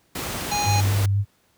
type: noise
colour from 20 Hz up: pink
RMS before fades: -29 dBFS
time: 0.15-1.06 s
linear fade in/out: 5 ms
type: harmonic tone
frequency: 826 Hz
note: G#5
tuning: 10 cents flat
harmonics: 1 / 3 / 5 / 7 / 8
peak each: -23 / -31 / -30 / -36 / -31 dBFS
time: 0.51-0.81 s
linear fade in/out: 10 ms
type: tone with vibrato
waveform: sine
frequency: 100 Hz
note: G2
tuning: 35 cents sharp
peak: -17 dBFS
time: 0.64-1.25 s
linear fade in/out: 50 ms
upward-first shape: square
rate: 3.9 Hz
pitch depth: 17 cents each way
effects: pink hiss -63 dBFS RMS until 1.57 s + high-pass 60 Hz 12 dB/octave